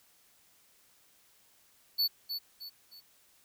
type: tone with echo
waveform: square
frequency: 4457 Hz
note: C#8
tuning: 9 cents sharp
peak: -26 dBFS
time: 1.98-2.08 s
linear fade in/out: 20 ms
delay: 310 ms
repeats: 3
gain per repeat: -8 dB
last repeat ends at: 3.01 s
effects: white hiss -65 dBFS RMS until 3.44 s